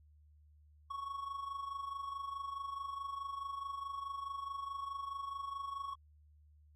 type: tone with amplitude modulation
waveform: triangle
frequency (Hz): 1108.7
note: C#6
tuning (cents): 0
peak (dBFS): -35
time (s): 0.9-5.94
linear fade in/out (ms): 10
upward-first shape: sine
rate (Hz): 24.7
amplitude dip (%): 65
effects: added 75 Hz sine -61 dBFS peak until 6.75 s + AAC 32 kbps